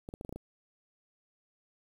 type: clicks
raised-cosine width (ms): 2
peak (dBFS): -28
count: 7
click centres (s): 0.089 / 0.139 / 0.211 / 0.249 / 0.293 / 0.326 / 0.36
effects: 9-bit